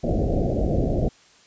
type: low-pass noise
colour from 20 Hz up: pink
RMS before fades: -22 dBFS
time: 0.03-1.09 s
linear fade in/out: 10 ms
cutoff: 710 Hz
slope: 96 dB/octave
effects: white hiss -54 dBFS RMS until 1.46 s + resampled to 16000 Hz